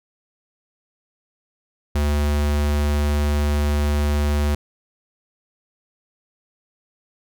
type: tone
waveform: square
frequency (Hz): 73.4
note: D2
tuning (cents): 0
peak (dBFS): -18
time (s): 1.95-4.55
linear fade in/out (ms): 5
effects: none

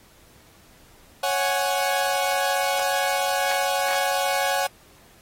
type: chord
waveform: sawtooth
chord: C# suspended fourth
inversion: none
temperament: equal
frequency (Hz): 554.4 / 740 / 830.6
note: C#5 / F#5 / G#5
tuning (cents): 0 / 0 / 0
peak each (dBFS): -22 / -21 / -23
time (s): 1.23-4.67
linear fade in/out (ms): 5
effects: pink hiss -54 dBFS RMS until 5.21 s + AAC 48 kbps

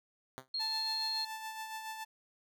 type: tone with exponential decay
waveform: 5% pulse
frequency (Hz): 130.81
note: C3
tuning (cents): 0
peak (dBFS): -29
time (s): 0.38-0.48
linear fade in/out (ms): 0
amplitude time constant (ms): 21
type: tone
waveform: sine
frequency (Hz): 4251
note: C8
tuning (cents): +27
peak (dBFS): -33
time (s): 0.54-1.25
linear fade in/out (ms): 5
type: tone with tremolo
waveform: sawtooth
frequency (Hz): 880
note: A5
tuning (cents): 0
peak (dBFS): -35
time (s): 0.59-2.05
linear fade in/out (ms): 20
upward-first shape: sine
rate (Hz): 7.1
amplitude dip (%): 45
effects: none

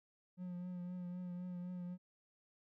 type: tone with vibrato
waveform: triangle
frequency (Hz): 179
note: F3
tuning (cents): +43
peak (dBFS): -40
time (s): 0.37-1.98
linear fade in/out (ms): 50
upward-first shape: triangle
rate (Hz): 3.9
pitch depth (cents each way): 31
effects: none

